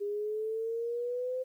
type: exponential sweep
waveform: sine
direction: up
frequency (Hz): 404.8 to 517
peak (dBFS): -31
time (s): 0-1.44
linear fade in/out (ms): 20
effects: 11-bit